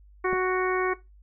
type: harmonic tone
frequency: 370 Hz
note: F#4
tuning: in tune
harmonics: 1 / 2 / 3 / 4 / 5 / 6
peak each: -24 / -33 / -29 / -34 / -34 / -35 dBFS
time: 0.24-0.94 s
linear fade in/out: 10 ms
type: clicks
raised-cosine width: 2 ms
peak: -22 dBFS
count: 2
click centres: 0.328 / 0.333 s
effects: noise-tail reverb RT60 0.2 s tail -17 dB re dry + added 50 Hz sine -50 dBFS peak until 1.22 s